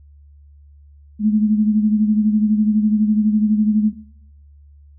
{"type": "beating tone pair", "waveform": "sine", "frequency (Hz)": [211.8, 223.8], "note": ["G#3", "A3"], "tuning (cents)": [34, 30], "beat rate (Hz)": 12, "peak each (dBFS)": [-13, -21], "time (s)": [1.19, 3.93], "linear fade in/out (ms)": 50, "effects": ["noise-tail reverb RT60 0.8 s tail -19 dB re dry", "added 72 Hz sine -43 dBFS peak until 4.98 s"]}